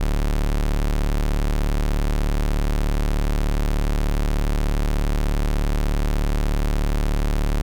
40% pulse tone, 36.71 Hz, D1, in tune, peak -17 dBFS, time 0-7.62 s, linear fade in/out 10 ms, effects none

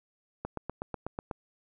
click train, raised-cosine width 1 ms, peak -20 dBFS, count 8, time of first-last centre 0.45-1.312 s, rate 8.12 Hz, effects none

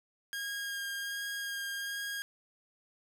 sawtooth tone with vibrato, 1623 Hz, G#6, 40 cents flat, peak -32 dBFS, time 0.33-2.22 s, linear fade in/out 0 ms, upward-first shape sine, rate 1.3 Hz, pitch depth 12 cents each way, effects none

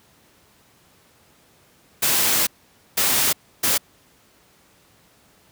white noise bursts at uneven times, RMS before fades -19 dBFS, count 3, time 2.02-2.47 / 2.97-3.33 / 3.63-3.78 s, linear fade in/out 10 ms, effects pink hiss -56 dBFS RMS until 5.51 s + high-pass 80 Hz 12 dB/octave

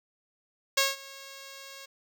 5% pulse tone with ADSR envelope, 546 Hz, C#5, 26 cents flat, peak -9 dBFS, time 0.77-1.86 s, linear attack 8 ms, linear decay 180 ms, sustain -23 dB, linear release 10 ms, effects none

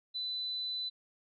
sine tone, 4000 Hz, B7, 21 cents sharp, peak -34 dBFS, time 0.14-0.9 s, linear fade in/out 20 ms, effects none

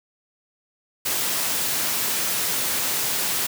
white high-pass noise, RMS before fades -24 dBFS, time 1.05-3.47 s, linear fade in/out 10 ms, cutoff 100 Hz, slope 24 dB/octave, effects none

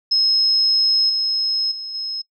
sine tone with level steps, 5160 Hz, E8, 38 cents flat, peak -13 / -17 / -27 / -23 dBFS, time 0.11-2.22 s, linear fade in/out 10 ms, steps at 1.09 / 1.71 / 1.94 s, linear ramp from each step 10 ms, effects noise-tail reverb RT60 0.1 s tail -25 dB re dry

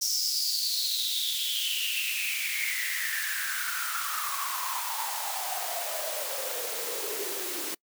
white noise with high-pass filter sweep, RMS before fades -31 dBFS, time 0.01-7.75 s, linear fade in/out 10 ms, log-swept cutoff 5600 to 330 Hz, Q 8.7, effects noise-tail reverb RT60 0.1 s tail -26 dB re dry

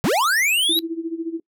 square linear sweep, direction up, 120 to 3951 Hz, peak -17 dBFS, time 0.04-0.79 s, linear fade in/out 0 ms
sine tone with tremolo, 329.6 Hz, E4, in tune, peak -21 dBFS, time 0.69-1.4 s, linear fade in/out 5 ms, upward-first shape sine, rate 14 Hz, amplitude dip 80%
effects noise-tail reverb RT60 0.1 s tail -24 dB re dry

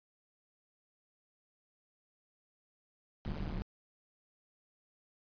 brown noise with amplitude modulation, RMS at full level -34 dBFS, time 3.25-3.62 s, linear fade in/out 0 ms, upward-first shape sine, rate 150 Hz, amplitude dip 100%, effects resampled to 11025 Hz

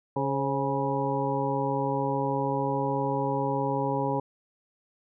harmonic tone with a mistuned harmonic, 138.5 Hz, C#3, 1 cent flat, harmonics 1 / 2 / 3 / 4 / 6 / 7, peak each -32 / -32 / -32 / -32 / -32 / -32 dBFS, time 0.16-4.2 s, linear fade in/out 5 ms, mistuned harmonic 4, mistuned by -43 cents, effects none

